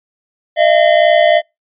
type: tone pair together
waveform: square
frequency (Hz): 615 / 677.9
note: D#5 / E5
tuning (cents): -20 / +48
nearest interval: major second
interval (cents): 168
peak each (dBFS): -11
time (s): 0.56-1.42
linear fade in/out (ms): 50
effects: noise-tail reverb RT60 0.2 s tail -26 dB re dry + resampled to 8000 Hz